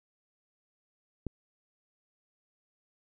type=click; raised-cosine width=3 ms; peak=-21 dBFS; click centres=1.267 s; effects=none